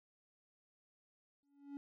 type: tone with exponential growth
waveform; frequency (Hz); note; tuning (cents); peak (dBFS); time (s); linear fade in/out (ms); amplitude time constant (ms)
triangle; 282.4; C#4; +32; -39; 1.43-1.77; 0; 72
effects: none